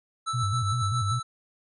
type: tone with tremolo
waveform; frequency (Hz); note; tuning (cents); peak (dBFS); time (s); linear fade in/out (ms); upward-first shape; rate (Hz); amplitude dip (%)
square; 1318.5; E6; 0; -27; 0.26-1.23; 20; sine; 7.3; 50
type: tone with vibrato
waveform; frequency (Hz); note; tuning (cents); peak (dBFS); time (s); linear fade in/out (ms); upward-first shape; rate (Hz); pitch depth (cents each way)
sine; 110; A2; 0; -25; 0.33-1.2; 20; square; 5.1; 170
effects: resampled to 24000 Hz